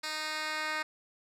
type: tone with band-pass filter sweep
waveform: 10% pulse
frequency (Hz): 309.1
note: D#4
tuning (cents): -11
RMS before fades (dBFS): -35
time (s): 0.03-0.83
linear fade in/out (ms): 10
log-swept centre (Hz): 4200 to 2300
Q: 1
effects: none